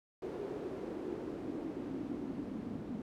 pink noise with band-pass filter sweep, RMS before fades -41 dBFS, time 0.22-3.02 s, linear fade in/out 2 ms, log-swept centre 400 to 240 Hz, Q 3.7, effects none

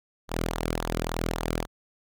sawtooth tone with flanger, 41.2 Hz, E1, in tune, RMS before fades -30 dBFS, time 0.28-1.67 s, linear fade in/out 50 ms, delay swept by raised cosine 0.37 to 1.16 ms, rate 3.6 Hz, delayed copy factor -0.7, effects none

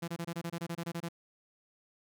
sawtooth tone bursts, 169.2 Hz, E3, 45 cents sharp, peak -31 dBFS, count 13, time 0.02-1.088 s, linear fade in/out 10 ms, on 60 ms, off 24 ms, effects none

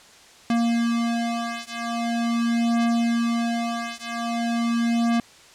square beating tone pair, 233.1 / 233.53 Hz, A#3 / A#3, 0 / +3 cents, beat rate 0.43 Hz, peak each -25 dBFS, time 0.5-5.2 s, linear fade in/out 2 ms, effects white hiss -49 dBFS RMS until 5.54 s + low-pass 7000 Hz 12 dB/octave

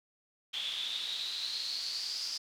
pink noise with band-pass filter sweep, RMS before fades -37 dBFS, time 0.53-2.38 s, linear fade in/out 10 ms, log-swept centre 3300 to 5000 Hz, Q 9.8, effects none

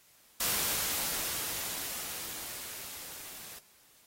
white noise with level ramp, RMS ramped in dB -30 to -47 dBFS, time 0.4-3.59 s, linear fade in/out 5 ms, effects white hiss -62 dBFS RMS until 4.06 s + AAC 48 kbps

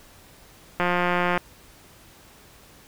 click train, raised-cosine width 0.5 ms, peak -8 dBFS, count 103, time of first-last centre 0.8-1.376 s, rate 177 Hz, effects pink hiss -51 dBFS RMS until 2.87 s

